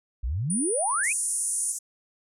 sine exponential sweep, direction up, 51.91 to 2645 Hz, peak -25 dBFS, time 0.23-1.13 s, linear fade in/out 10 ms
sine tone, 9397 Hz, D9, in tune, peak -26 dBFS, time 0.5-1.72 s, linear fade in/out 2 ms
white band-pass noise, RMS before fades -34 dBFS, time 1.03-1.79 s, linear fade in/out 10 ms, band 6400 to 10000 Hz, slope 48 dB/octave
effects none

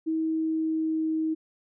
sine tone with pitch glide, 320 to 317.1 Hz, D#4 to D#4, +49 to +33 cents, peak -24 dBFS, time 0.06-1.35 s, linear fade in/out 20 ms, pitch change -16 cents, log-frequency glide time 0.19-1.09 s, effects none

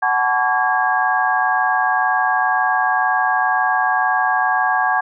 sine tone cluster, 744 / 866 / 1006 / 1133 / 1633 Hz, F#5 / A5 / B5 / C#6 / G#6, +9 / -28 / +32 / +37 / -30 cents, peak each -19 / -21 / -27 / -22 / -19 dBFS, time 0.02-5.01 s, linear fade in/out 10 ms, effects none

